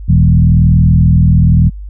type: tone with frequency modulation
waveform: sine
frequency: 117.9 Hz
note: A#2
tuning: 20 cents sharp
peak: -4 dBFS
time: 0.08-1.7 s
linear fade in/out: 20 ms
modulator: 40.9 Hz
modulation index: 1.5
effects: added 50 Hz sine -23 dBFS peak until 1.89 s